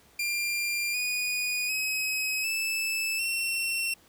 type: tone with pitch steps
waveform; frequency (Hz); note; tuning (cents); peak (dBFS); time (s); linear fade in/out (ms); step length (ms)
sawtooth; 2389 / 2466 / 2546 / 2628 / 2713; D7 / D#7 / D#7 / E7 / E7; +29 / -16 / +39 / -6 / +49; -24; 0.19-3.94; 5; 750
effects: pink hiss -59 dBFS RMS until 4.08 s + high-pass 60 Hz 12 dB/octave